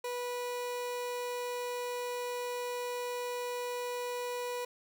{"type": "tone", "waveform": "30% pulse", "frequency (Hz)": 489.7, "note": "B4", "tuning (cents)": -15, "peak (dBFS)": -32, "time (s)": [0.04, 4.65], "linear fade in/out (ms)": 5, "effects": []}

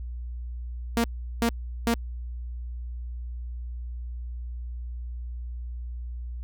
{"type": "tone bursts", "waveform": "sawtooth", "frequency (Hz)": 232.9, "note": "A#3", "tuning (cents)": -1, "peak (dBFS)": -17, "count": 3, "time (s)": [0.97, 1.94], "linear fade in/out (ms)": 0, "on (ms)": 70, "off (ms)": 380, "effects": ["added 60 Hz sine -32 dBFS peak until 6.43 s"]}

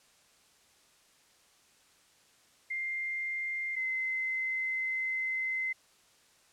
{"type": "tone pair in turn", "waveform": "sine", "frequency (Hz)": [2100, 2059], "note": ["C7", "C7"], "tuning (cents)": [6, -28], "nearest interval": "unison", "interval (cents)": 34, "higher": "first", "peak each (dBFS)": [-32, -30], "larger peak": "second", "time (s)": [[2.7, 3.76], [3.76, 5.73]], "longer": "second", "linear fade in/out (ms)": 10, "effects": ["white hiss -64 dBFS RMS until 6.52 s", "low-pass 9000 Hz 12 dB/octave"]}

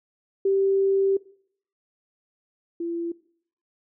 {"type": "tone pair in turn", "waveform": "sine", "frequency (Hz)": [390, 338.7], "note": ["G4", "E4"], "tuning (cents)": [-9, 47], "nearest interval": "major second", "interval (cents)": 244, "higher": "first", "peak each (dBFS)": [-18, -26], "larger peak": "first", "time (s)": [[0.45, 1.17], [2.8, 3.12]], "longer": "first", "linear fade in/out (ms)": 5, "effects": ["noise-tail reverb RT60 0.6 s tail -20 dB re dry"]}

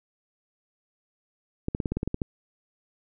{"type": "clicks", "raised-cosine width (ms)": 3, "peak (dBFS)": -14, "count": 10, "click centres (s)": [1.684, 1.749, 1.802, 1.858, 1.92, 1.97, 2.031, 2.076, 2.144, 2.218], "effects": []}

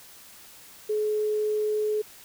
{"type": "tone", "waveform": "sine", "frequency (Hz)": 425.5, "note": "G#4", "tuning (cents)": 42, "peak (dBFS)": -23, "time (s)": [0.89, 2.02], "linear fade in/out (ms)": 10, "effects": ["white hiss -49 dBFS RMS until 2.24 s"]}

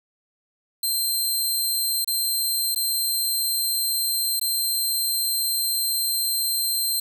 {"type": "tone with dropouts", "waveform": "15% pulse", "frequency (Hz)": 4146, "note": "C8", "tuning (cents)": -17, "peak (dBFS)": -15, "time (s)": [0.83, 7], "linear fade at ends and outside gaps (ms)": 5, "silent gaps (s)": [[2.046, 2.075], [2.748, 2.759], [4.397, 4.412]], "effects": ["9-bit"]}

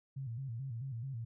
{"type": "tone with vibrato", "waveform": "sine", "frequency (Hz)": 124.7, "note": "B2", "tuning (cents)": 17, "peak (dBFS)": -38, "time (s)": [0.16, 1.25], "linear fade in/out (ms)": 10, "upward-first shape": "square", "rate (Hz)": 4.6, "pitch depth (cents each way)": 140, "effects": []}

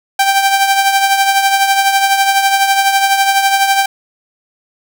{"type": "tone with tremolo", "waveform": "sawtooth", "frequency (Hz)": 784, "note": "G5", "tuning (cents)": 0, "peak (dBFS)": -3, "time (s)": [0.19, 3.86], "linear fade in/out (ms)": 5, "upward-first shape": "triangle", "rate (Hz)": 12, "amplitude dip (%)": 60, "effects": []}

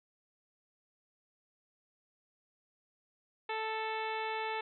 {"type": "harmonic tone", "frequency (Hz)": 440, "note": "A4", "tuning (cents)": 0, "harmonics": [1, 2, 3, 4, 5, 6, 7, 8, 9], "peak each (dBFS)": [-40, -37, -45, -44, -44, -45, -53, -50, -54], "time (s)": [3.49, 4.61], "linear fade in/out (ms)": 5, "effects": []}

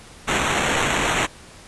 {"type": "noise with sample-and-hold", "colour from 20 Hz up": "blue", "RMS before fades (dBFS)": -21, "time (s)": [0.27, 1.27], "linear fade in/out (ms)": 20, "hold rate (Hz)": 4900, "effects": ["pink hiss -44 dBFS RMS until 1.67 s", "resampled to 24000 Hz"]}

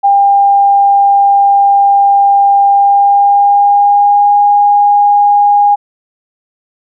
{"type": "tone with pitch glide", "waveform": "sine", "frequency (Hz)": [800, 818.2], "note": ["G5", "G#5"], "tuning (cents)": [35, -26], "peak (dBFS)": -4, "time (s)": [0.03, 5.76], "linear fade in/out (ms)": 20, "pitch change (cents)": 39, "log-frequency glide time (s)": [2.69, 4.35], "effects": []}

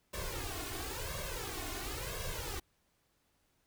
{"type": "noise with flanger", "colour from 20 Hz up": "pink", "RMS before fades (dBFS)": -40, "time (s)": [0.13, 2.6], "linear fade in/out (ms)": 10, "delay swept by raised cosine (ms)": [1.8, 2.8], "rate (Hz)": 0.96, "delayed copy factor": 1, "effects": ["pink hiss -75 dBFS RMS until 3.66 s"]}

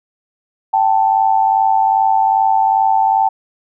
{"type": "tone pair together", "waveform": "sine", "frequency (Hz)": [777.5, 880], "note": ["G5", "A5"], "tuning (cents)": [-14, 0], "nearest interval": "major second", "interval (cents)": 214, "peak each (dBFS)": -13, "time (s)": [0.73, 3.29], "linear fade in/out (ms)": 10, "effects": []}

